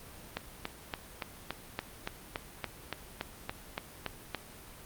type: click train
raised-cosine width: 0.3 ms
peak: -17 dBFS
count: 15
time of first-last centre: 0.37-4.347 s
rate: 3.52 Hz
effects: pink hiss -50 dBFS RMS until 4.85 s + Opus 32 kbps